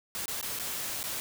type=noise with dropouts; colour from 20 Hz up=white; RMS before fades=-35 dBFS; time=0.15-1.2 s; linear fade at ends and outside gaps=0 ms; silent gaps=0.257-0.281 / 0.412-0.427 / 0.589-0.597 / 1.03-1.039 s; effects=none